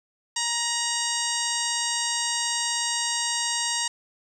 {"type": "harmonic tone with a mistuned harmonic", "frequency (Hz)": 939, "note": "A#5", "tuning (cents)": 12, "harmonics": [1, 2, 3, 4, 5, 6, 7, 8, 9], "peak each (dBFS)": [-33, -33, -33, -33, -33, -33, -33, -33, -33], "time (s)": [0.36, 3.88], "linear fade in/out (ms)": 5, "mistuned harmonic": 3, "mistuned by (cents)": 37, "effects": ["9-bit"]}